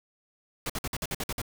pink noise bursts, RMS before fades -32 dBFS, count 9, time 0.66-1.417 s, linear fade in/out 2 ms, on 37 ms, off 53 ms, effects none

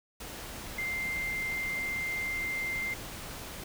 sine tone in noise, 2093 Hz, C7, in tune, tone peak -31 dBFS, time 0.78-2.94 s, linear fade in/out 5 ms, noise pink, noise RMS -42 dBFS, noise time 0.2-3.64 s, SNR +8 dB, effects none

